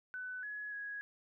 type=tone with pitch steps; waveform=sine; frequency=1500 / 1688 / 1663 Hz; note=F#6 / G#6 / G#6; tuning=+23 / +28 / +2 cents; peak=-40 dBFS; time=0.14-1.01 s; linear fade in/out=0 ms; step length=290 ms; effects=none